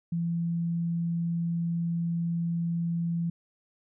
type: tone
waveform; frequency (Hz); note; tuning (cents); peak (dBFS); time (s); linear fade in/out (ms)
sine; 169; E3; +43; -26; 0.12-3.3; 5
effects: none